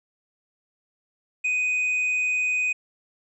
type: tone with tanh clipping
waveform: sine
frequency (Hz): 2496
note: D#7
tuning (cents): +5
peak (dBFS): -22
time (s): 1.44-2.73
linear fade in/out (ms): 10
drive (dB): 3
effects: resampled to 22050 Hz